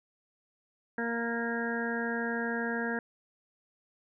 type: harmonic tone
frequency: 233.1 Hz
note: A#3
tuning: in tune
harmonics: 1 / 2 / 3 / 4 / 6 / 7 / 8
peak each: -34 / -36 / -41 / -42 / -42 / -35 / -42 dBFS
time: 0.98-2.99 s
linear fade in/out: 2 ms
effects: none